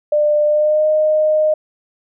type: tone with pitch glide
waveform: sine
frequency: 597 to 616.6 Hz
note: D5 to D#5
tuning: +28 to -16 cents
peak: -11 dBFS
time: 0.12-1.54 s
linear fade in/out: 5 ms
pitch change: +56 cents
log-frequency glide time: 0.46-0.87 s
effects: none